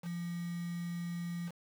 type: tone with quantisation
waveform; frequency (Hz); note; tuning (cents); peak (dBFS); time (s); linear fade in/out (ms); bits
sine; 172.4; F3; -22; -36; 0.02-1.52; 50; 8
effects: none